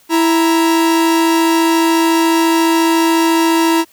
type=tone pair together; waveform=45% pulse; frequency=330 / 935.8 Hz; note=E4 / A#5; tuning=+2 / +6 cents; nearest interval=octave + tritone; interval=1804 cents; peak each=-11 / -17 dBFS; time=0.09-3.85 s; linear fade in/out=50 ms; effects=white hiss -50 dBFS RMS until 3.92 s